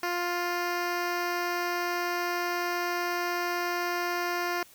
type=tone with notch filter; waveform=10% pulse; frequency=350.9 Hz; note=F4; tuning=8 cents sharp; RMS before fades=-30 dBFS; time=0.03-4.63 s; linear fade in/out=2 ms; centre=9100 Hz; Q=1.2; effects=white hiss -55 dBFS RMS until 4.74 s